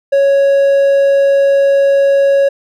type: tone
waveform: triangle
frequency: 554.4 Hz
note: C#5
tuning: in tune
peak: -5 dBFS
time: 0.12-2.49 s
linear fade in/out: 10 ms
effects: none